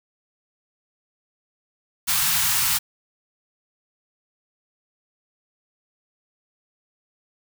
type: band-stop noise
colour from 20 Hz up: white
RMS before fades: -21 dBFS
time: 2.07-2.79 s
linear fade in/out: 20 ms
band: 190 to 810 Hz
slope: 48 dB/octave
effects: none